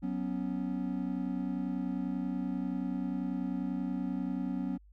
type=chord; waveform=triangle; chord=F# suspended fourth; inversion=none; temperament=equal; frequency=185 / 246.9 / 277.2 Hz; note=F#3 / B3 / C#4; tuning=0 / 0 / 0 cents; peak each=-34 dBFS; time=0.02-4.78 s; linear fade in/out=20 ms; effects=added 50 Hz sine -55 dBFS peak until 4.92 s